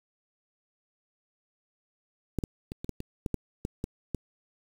clicks, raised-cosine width 3 ms, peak -15 / -18 / -23 / -24 / -19 / -23 / -17 / -15 / -18 / -18 / -17 dBFS, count 11, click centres 2.387 / 2.438 / 2.719 / 2.845 / 2.893 / 3.004 / 3.262 / 3.343 / 3.651 / 3.841 / 4.147 s, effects 7-bit

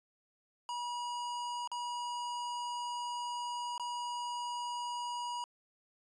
square tone with dropouts, 965 Hz, B5, 40 cents flat, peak -37 dBFS, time 0.69-5.44 s, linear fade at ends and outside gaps 1 ms, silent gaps 1.675-1.716 / 3.779-3.797 s, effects resampled to 22050 Hz

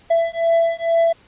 triangle beating tone pair, 666 / 668.2 Hz, E5 / E5, +18 / +23 cents, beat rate 2.2 Hz, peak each -16 dBFS, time 0.1-1.13 s, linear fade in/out 10 ms, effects pink hiss -52 dBFS RMS until 1.27 s + resampled to 8000 Hz

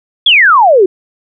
sine exponential sweep, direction down, 3509 to 352.1 Hz, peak -3 dBFS, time 0.26-0.86 s, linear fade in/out 5 ms, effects none

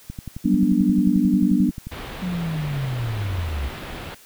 click train, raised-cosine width 5 ms, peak -19 dBFS, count 21, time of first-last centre 0.1-1.87 s, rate 11.3 Hz
sine chord, G major seventh, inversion third, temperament equal with one note detuned, 185 / 196 / 243.4 / 293.7 Hz, F#3 / G3 / B3 / D4, 0 / 0 / -25 / 0 cents, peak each -22 / -20 / -20 / -21 dBFS, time 0.44-1.71 s, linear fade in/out 20 ms
pink low-pass noise, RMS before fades -34 dBFS, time 1.91-4.15 s, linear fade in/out 10 ms, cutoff 3800 Hz, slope 24 dB/octave
sine linear sweep, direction down, 185 to 63.9 Hz, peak -23 dBFS, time 2.22-3.69 s, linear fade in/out 10 ms
effects white hiss -49 dBFS RMS until 4.25 s

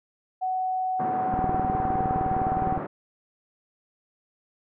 sine tone with pitch glide, 746 to 757.3 Hz, F#5 to F#5, +14 to +40 cents, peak -24 dBFS, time 0.41-2.78 s, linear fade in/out 20 ms, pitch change +26 cents, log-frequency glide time 1.2-1.84 s
pink band-pass noise, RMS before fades -33 dBFS, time 0.99-2.87 s, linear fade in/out 10 ms, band 150 to 1300 Hz, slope 24 dB/octave
click train, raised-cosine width 3 ms, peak -16 dBFS, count 29, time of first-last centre 1.34-2.776 s, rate 19.5 Hz
effects none

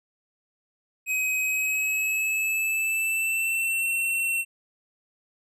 square tone with pitch glide, 2529 to 2711 Hz, D#7 to E7, +28 to +48 cents, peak -24 dBFS, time 1.06-4.45 s, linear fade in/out 50 ms, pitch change +120 cents, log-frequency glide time 1.41-3.9 s, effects none

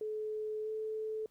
sine tone with pitch glide, 429.9 to 435.4 Hz, A4 to A4, -40 to -18 cents, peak -35 dBFS, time 0.01-1.26 s, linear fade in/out 2 ms, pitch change +22 cents, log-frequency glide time 0.63-0.69 s, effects pink hiss -73 dBFS RMS until 1.3 s

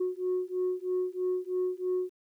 sine beating tone pair, 364.4 / 367.5 Hz, F#4 / F#4, -26 / -12 cents, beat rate 3.1 Hz, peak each -30 / -30 dBFS, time 0-2.1 s, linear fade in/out 10 ms, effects tanh soft clip ceiling -23 dBFS + 11-bit

